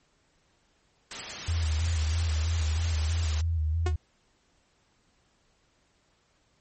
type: noise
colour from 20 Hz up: white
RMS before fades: -36 dBFS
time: 1.11-3.41 s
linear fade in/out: 2 ms
type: tone with vibrato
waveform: sine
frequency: 80.3 Hz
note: E2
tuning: 45 cents flat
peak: -24 dBFS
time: 1.48-3.96 s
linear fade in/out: 5 ms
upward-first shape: square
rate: 3.1 Hz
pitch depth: 57 cents each way
type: tone with exponential decay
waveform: sawtooth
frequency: 362.2 Hz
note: F#4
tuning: 37 cents flat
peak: -23 dBFS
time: 3.86-3.96 s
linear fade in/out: 5 ms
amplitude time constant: 20 ms
effects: pink hiss -68 dBFS RMS until 6.6 s + MP3 32 kbps